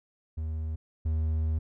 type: tone pair in turn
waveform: triangle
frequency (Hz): 78.9 / 78.9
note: D#2 / D#2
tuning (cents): +25 / +25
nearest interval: unison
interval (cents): 0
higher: neither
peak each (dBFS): -28 / -23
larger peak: second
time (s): 0.37-0.76 / 1.05-1.59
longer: second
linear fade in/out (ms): 10
effects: none